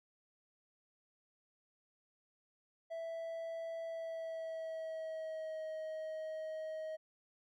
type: tone with pitch glide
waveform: triangle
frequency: 659.3 to 630.3 Hz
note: E5 to D#5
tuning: 0 to +22 cents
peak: -38 dBFS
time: 2.9-6.97 s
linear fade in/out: 20 ms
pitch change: -78 cents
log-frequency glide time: 3.85-5.65 s
effects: none